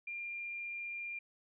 sine tone, 2395 Hz, D7, 33 cents sharp, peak -39 dBFS, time 0.07-1.19 s, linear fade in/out 5 ms, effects none

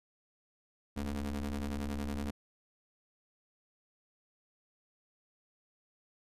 30% pulse ring-modulated tone, 70.3 Hz, C#2, 25 cents sharp, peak -29 dBFS, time 0.96-2.31 s, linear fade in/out 10 ms, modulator 146 Hz, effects resampled to 32000 Hz

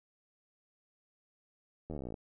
slowing click train, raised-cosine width 2 ms, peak -28 dBFS, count 17, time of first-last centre 1.9-2.142 s, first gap 12 ms, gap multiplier 1.03, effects none

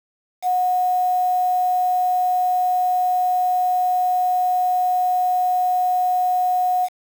sine tone with quantisation, 730 Hz, F#5, 24 cents flat, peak -16 dBFS, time 0.42-6.89 s, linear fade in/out 50 ms, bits 6, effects none

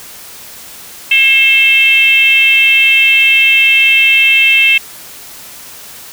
sine tone with frequency modulation, 2655 Hz, E7, 12 cents sharp, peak -5 dBFS, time 1.11-4.78 s, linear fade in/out 5 ms, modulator 504 Hz, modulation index 0.82, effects white hiss -32 dBFS RMS until 6.12 s

